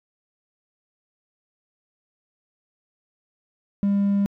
triangle tone, 200.3 Hz, G3, 38 cents sharp, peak -15 dBFS, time 3.83-4.26 s, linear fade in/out 0 ms, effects tanh soft clip ceiling -12 dBFS

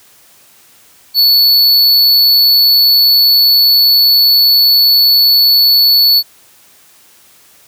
square tone, 4435 Hz, C#8, in tune, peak -6 dBFS, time 1.14-6.23 s, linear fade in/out 50 ms, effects white hiss -45 dBFS RMS until 7.67 s + high-pass 60 Hz 12 dB/octave

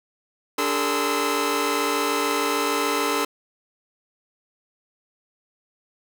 sawtooth tone cluster, 290.9 / 407.6 / 454.4 / 1031 / 1302 Hz, D4 / G#4 / A#4 / C6 / E6, -16 / -32 / -44 / -26 / -22 cents, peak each -24 dBFS, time 0.58-3.25 s, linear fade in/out 5 ms, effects none

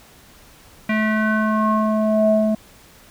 square tone with low-pass filter sweep, 216.3 Hz, A3, 29 cents flat, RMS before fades -18 dBFS, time 0.89-2.55 s, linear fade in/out 5 ms, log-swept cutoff 2200 to 520 Hz, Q 5.2, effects pink hiss -48 dBFS RMS until 3.1 s

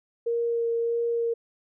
sine tone with vibrato, 466.2 Hz, A#4, in tune, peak -23 dBFS, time 0.26-1.34 s, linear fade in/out 10 ms, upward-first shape sine, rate 1.6 Hz, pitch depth 10 cents each way, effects none

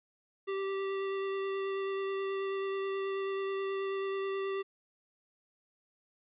square tone with vibrato, 389.9 Hz, G4, 9 cents flat, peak -33 dBFS, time 0.47-4.63 s, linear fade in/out 20 ms, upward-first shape sine, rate 9.3 Hz, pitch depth 9 cents each way, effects resampled to 8000 Hz + 12-bit

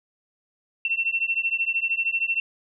sine beating tone pair, 2700 / 2713 Hz, E7 / E7, +41 / +49 cents, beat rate 13 Hz, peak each -25 dBFS, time 0.85-2.4 s, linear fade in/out 2 ms, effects none

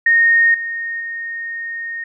sine tone with level steps, 1850 Hz, A#6, 14 cents flat, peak -9 / -21 / -23 dBFS, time 0.06-2.04 s, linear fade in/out 5 ms, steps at 0.54 / 1 s, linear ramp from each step 5 ms, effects none

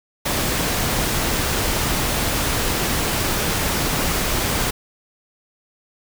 pink noise, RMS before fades -21 dBFS, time 0.25-4.71 s, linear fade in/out 10 ms, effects none

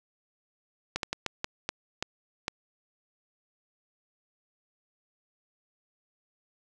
slowing click train, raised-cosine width 0.2 ms, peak -12 dBFS, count 8, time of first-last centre 0.96-2.481 s, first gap 72 ms, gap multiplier 1.36, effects none

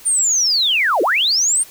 sine linear two-way sweep, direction down then up, 9120 to 310 to 9120 Hz, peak -13 dBFS, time 0.05-1.64 s, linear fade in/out 20 ms, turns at 1.02 s, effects white hiss -42 dBFS RMS until 1.7 s

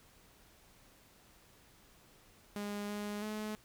sawtooth tone with pitch steps, 205.2 / 207 / 213.7 Hz, G#3 / G#3 / G#3, -21 / -5 / +50 cents, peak -34 dBFS, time 2.56-3.55 s, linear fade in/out 0 ms, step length 330 ms, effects pink hiss -63 dBFS RMS until 3.64 s

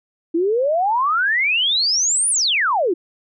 sine exponential two-way sweep, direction up then down, 319.4 to 10000 to 319.4 Hz, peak -15 dBFS, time 0.34-2.94 s, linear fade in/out 10 ms, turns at 2.3 s, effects none

